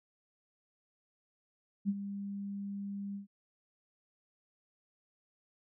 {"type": "tone with ADSR envelope", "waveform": "sine", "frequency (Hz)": 200, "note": "G3", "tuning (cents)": 35, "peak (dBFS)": -26, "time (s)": [1.85, 3.27], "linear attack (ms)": 39, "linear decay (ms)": 43, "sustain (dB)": -11, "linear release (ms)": 120, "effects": []}